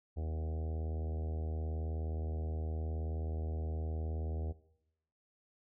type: harmonic tone with a mistuned harmonic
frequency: 79.1 Hz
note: D#2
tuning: 29 cents sharp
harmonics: 1 / 2 / 3 / 4 / 5 / 6 / 7 / 8 / 9 / 10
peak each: -35 / -50 / -51 / -52 / -52 / -53 / -56 / -58 / -57 / -61 dBFS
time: 0.16-4.53 s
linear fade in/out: 20 ms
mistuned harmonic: 2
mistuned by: +17 cents
effects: noise-tail reverb RT60 0.8 s tail -17 dB re dry